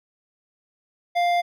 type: tone with hard clipping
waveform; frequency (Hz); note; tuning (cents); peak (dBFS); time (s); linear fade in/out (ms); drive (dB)
sine; 699; F5; +1; -20; 1.15-1.42; 20; 11
effects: none